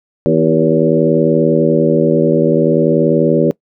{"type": "harmonic tone with a mistuned harmonic", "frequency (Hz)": 80.5, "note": "E2", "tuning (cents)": -41, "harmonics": [2, 3, 4, 5, 6, 7], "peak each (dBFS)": [-16, -16, -16, -16, -16, -16], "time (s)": [0.26, 3.51], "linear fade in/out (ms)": 0, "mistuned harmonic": 5, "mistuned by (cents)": -40, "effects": ["noise-tail reverb RT60 0.1 s tail -22 dB re dry"]}